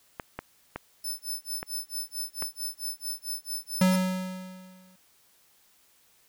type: clicks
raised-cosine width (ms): 0.5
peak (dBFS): -18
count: 5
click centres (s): 0.198 / 0.39 / 0.76 / 1.629 / 2.424
type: tone with tremolo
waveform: 10% pulse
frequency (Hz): 5274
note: E8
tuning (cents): 0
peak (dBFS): -24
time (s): 1.04-3.96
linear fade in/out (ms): 5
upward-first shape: sine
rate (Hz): 4.5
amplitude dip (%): 100
type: tone with exponential decay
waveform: square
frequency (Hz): 185.5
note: F#3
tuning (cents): +5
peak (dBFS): -18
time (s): 3.81-4.96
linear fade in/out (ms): 5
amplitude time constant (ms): 250
effects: white hiss -63 dBFS RMS until 6.28 s